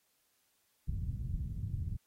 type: low-pass noise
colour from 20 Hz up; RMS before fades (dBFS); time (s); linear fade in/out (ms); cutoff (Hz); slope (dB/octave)
white; -37; 0.87-1.97; 10; 130; 24
effects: white hiss -75 dBFS RMS until 2.06 s + AAC 48 kbps